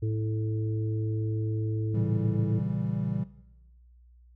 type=harmonic tone; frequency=109.1 Hz; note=A2; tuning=14 cents flat; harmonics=1 / 3 / 4; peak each=-26 / -36 / -38 dBFS; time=0.02-2.6 s; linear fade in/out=10 ms
type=chord; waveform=triangle; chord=A# diminished seventh; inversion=none; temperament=equal; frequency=116.54 / 138.59 / 164.81 / 196 Hz; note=A#2 / C#3 / E3 / G3; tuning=0 / 0 / 0 / 0 cents; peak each=-31 dBFS; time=1.94-3.24 s; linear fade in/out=5 ms
effects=noise-tail reverb RT60 1.0 s tail -17 dB re dry + added 60 Hz sine -53 dBFS peak until 4.35 s